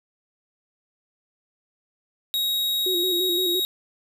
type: tone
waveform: 45% pulse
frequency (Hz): 3792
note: A#7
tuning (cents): +29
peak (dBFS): -22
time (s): 2.34-3.65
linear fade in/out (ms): 0
type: tone with vibrato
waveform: sine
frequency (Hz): 358.8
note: F4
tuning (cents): +47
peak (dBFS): -25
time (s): 2.86-3.6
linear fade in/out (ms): 5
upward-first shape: square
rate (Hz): 5.8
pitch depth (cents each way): 56
effects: none